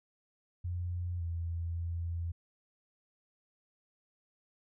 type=tone with pitch steps; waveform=sine; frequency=88.1 / 84.3 / 84.8 Hz; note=F2 / E2 / E2; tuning=+16 / +39 / +50 cents; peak=-33 dBFS; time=0.64-2.32 s; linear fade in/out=10 ms; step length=560 ms; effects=none